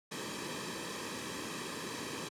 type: noise with comb filter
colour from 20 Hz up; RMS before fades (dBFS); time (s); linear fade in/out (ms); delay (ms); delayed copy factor
pink; -40; 0.11-2.29; 10; 1.4; -0.65
effects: high-pass 150 Hz 12 dB/octave + low-pass 9000 Hz 12 dB/octave